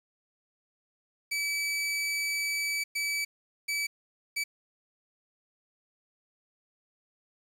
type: tone bursts at uneven times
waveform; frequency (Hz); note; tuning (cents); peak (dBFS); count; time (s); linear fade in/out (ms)
sawtooth; 2298; D7; -38; -25; 4; 1.31-2.84 / 2.95-3.25 / 3.68-3.87 / 4.36-4.44; 10
effects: low-pass 12000 Hz 12 dB/octave + 9-bit